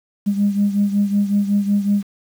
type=beating tone pair; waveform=sine; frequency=201.6 / 207 Hz; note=G3 / G#3; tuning=+49 / -5 cents; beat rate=5.4 Hz; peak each=-15 / -20 dBFS; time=0.26-2.03 s; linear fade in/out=20 ms; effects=tanh soft clip ceiling -8 dBFS + 7-bit